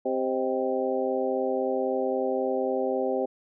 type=harmonic tone with a mistuned harmonic; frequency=130.81 Hz; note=C3; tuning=in tune; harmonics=2 / 3 / 4 / 5 / 6; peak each=-32 / -29 / -28 / -33 / -34 dBFS; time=0.05-3.26 s; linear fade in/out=10 ms; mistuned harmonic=5; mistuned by=-73 cents; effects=none